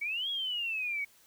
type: exponential two-way sweep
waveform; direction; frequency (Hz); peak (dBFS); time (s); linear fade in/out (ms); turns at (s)
sine; up then down; 2217 to 3350 to 2217; -31; 0.01-1.05; 10; 0.29
effects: white hiss -62 dBFS RMS until 1.26 s